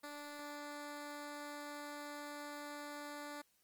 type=tone; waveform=10% pulse; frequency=292.3 Hz; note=D4; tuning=8 cents flat; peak=-37 dBFS; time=0.03-3.42 s; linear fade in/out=10 ms; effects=white hiss -75 dBFS RMS until 3.63 s + Opus 24 kbps